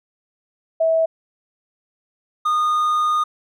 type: tone pair in turn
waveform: sine / triangle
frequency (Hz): 650 / 1227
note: E5 / D#6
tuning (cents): -24 / -25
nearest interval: major seventh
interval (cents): 1099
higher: second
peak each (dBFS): -14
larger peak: neither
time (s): 0.8-1.06 / 2.45-3.24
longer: second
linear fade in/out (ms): 10
effects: none